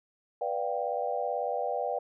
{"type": "chord", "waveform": "sine", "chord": "G dominant seventh", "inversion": "first", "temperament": "just", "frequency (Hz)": [490, 588, 705.6, 784], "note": ["B4", "D5", "F5", "G5"], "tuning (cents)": [-14, 2, 18, 0], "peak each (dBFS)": -34, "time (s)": [0.41, 1.99], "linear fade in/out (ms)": 5, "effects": []}